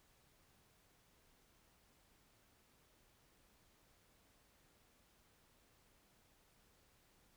silence, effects pink hiss -72 dBFS RMS until 7.36 s

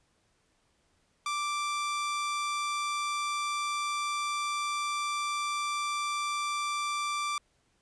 sawtooth tone, 1174.7 Hz, D6, in tune, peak -26 dBFS, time 1.26-7.38 s, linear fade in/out 2 ms, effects pink hiss -71 dBFS RMS until 7.81 s + resampled to 22050 Hz

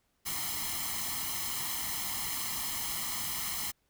white noise with comb filter, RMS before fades -35 dBFS, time 0.25-3.72 s, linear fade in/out 20 ms, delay 0.97 ms, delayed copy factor +0.8, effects pink hiss -75 dBFS RMS until 3.89 s

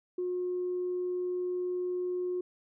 sine tone, 360.6 Hz, F#4, 45 cents flat, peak -29 dBFS, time 0.18-2.41 s, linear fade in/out 5 ms, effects tanh soft clip ceiling -25 dBFS

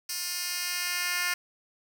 10% pulse tone with high-pass filter sweep, 354.7 Hz, F4, 27 cents sharp, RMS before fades -31 dBFS, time 0.09-1.34 s, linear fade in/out 5 ms, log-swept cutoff 4900 to 1900 Hz, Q 0.98, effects none

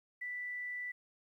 sine tone, 1975.5 Hz, B6, in tune, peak -38 dBFS, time 0.21-0.92 s, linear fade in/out 10 ms, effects 12-bit

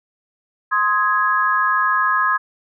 sine chord, Ab major, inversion first, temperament equal with one note detuned, 1046.5 / 1259.7 / 1661.2 Hz, C6 / Eb6 / Ab6, 0 / +21 / 0 cents, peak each -19 dBFS, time 0.71-2.38 s, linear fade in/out 20 ms, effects none

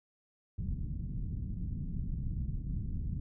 pink low-pass noise, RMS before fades -36 dBFS, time 0.58-3.2 s, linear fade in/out 5 ms, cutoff 190 Hz, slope 24 dB/octave, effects none

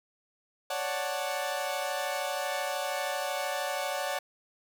sawtooth chord, D major seventh, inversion third, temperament equal, 554.4 / 587.3 / 740 / 880 Hz, C#5 / D5 / F#5 / A5, 0 / 0 / 0 / 0 cents, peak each -32 / -32 / -31 / -35 dBFS, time 0.7-4.19 s, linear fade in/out 5 ms, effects none

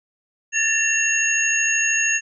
sine tone cluster, 1723 / 1796 / 2736 / 6560 Hz, A6 / A6 / F7 / G#8, -37 / +35 / -36 / -22 cents, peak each -27 / -23 / -21 / -22 dBFS, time 0.52-2.21 s, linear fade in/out 50 ms, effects none

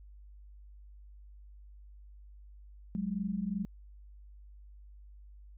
sine tone pair together, 185.04 / 207.7 Hz, F#3 / G#3, 0 / 0 cents, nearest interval major second, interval 200 cents, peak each -35 / -34 dBFS, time 2.95-3.65 s, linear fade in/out 0 ms, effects added 50 Hz sine -50 dBFS peak until 5.57 s

